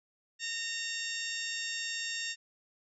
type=harmonic tone; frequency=919 Hz; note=A#5; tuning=25 cents flat; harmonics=2 / 3 / 4 / 5 / 6 / 7 / 8; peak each=-40 / -40 / -41 / -47 / -41 / -49 / -43 dBFS; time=0.39-2.36 s; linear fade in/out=50 ms; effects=none